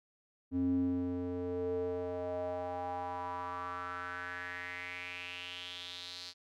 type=tone with band-pass filter sweep; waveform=square; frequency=89.2 Hz; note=F2; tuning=37 cents sharp; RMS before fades=-38 dBFS; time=0.51-6.34 s; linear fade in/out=50 ms; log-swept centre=240 to 4500 Hz; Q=4.8; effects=none